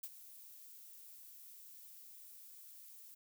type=noise with ADSR envelope; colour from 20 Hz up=violet; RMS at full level=-43 dBFS; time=0.03-3.15 s; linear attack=6 ms; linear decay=46 ms; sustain=-13 dB; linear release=14 ms; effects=none